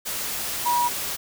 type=tone in noise; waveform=sine; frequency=964 Hz; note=B5; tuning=42 cents flat; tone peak=-19 dBFS; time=0.65-0.89 s; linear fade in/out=20 ms; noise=white; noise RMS=-29 dBFS; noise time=0.05-1.17 s; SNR=+7 dB; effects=none